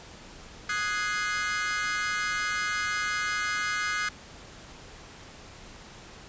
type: chord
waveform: 40% pulse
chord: Ab dominant seventh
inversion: second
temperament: equal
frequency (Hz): 1244.5 / 1480 / 1661.2 / 2093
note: Eb6 / Gb6 / Ab6 / C7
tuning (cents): 0 / 0 / 0 / 0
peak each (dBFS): -32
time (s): 0.69-4.09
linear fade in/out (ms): 5
effects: pink hiss -47 dBFS RMS until 6.28 s + resampled to 16000 Hz